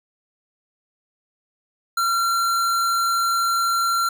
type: tone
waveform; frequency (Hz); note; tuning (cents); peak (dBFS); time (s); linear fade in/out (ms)
square; 1368; F6; -36; -19; 1.97-4.09; 5
effects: none